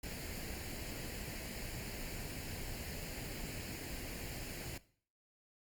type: noise with comb filter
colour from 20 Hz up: pink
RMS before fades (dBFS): -44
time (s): 0.03-4.78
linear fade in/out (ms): 5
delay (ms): 0.42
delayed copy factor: +0.6
effects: noise-tail reverb RT60 0.5 s tail -18 dB re dry + Opus 48 kbps